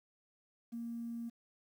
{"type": "tone", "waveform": "triangle", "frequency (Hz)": 233.1, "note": "A#3", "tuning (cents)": 0, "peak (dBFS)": -35, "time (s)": [0.72, 1.3], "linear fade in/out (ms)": 20, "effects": ["tanh soft clip ceiling -37 dBFS", "11-bit"]}